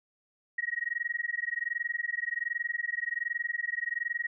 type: tone with amplitude modulation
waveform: sine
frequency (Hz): 1894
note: A#6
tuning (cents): +27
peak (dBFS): -26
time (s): 0.58-4.27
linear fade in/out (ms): 5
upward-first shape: sine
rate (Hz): 21.3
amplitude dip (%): 100
effects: none